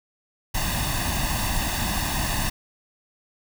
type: noise with comb filter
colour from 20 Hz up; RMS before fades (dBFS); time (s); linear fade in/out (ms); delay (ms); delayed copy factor
pink; -25; 0.54-2.5; 10; 1.1; +0.8
effects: none